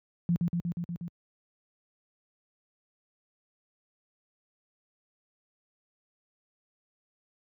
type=tone with echo; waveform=sine; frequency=172.3 Hz; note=F3; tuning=23 cents flat; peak=-22 dBFS; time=0.29-0.36 s; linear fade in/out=0 ms; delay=120 ms; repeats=6; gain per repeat=-2 dB; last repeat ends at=1.08 s; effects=high-pass 80 Hz 12 dB/octave